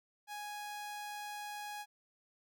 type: tone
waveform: sawtooth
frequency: 830.6 Hz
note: G#5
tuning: in tune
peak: -38 dBFS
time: 0.27-1.86 s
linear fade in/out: 50 ms
effects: none